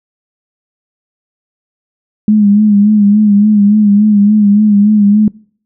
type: tone with vibrato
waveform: sine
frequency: 207.7 Hz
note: G#3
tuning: in tune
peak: -4 dBFS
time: 2.28-5.28 s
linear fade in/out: 2 ms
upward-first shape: sine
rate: 3.5 Hz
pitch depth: 55 cents each way
effects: noise-tail reverb RT60 0.5 s tail -24 dB re dry